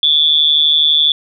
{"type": "tone with amplitude modulation", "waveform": "sine", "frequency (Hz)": 3457, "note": "A7", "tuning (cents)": -31, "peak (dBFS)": -5, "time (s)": [0.03, 1.12], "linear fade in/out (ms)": 2, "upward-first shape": "sine", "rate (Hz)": 152, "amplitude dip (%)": 80, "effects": []}